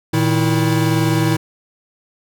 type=tone cluster; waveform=square; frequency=114.8 / 156.7 / 324.3 Hz; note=A#2 / D#3 / E4; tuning=-26 / +13 / -28 cents; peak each=-19 dBFS; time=0.13-1.37 s; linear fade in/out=10 ms; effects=none